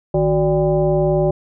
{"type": "tone with frequency modulation", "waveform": "sine", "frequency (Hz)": 370, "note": "F#4", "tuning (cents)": 0, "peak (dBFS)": -13, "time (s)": [0.14, 1.31], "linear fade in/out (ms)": 5, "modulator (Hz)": 214, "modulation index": 1.4, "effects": []}